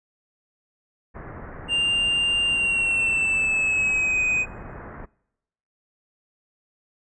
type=low-pass noise; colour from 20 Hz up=pink; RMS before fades=-38 dBFS; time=1.14-5.06 s; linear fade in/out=20 ms; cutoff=1900 Hz; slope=48 dB/octave
type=tone with pitch glide; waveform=triangle; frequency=2794 to 2504 Hz; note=F7 to D#7; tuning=0 to +10 cents; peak=-18 dBFS; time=1.68-4.46 s; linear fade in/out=50 ms; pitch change=-190 cents; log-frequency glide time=2.48-4.21 s
effects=noise-tail reverb RT60 0.9 s tail -25 dB re dry + resampled to 22050 Hz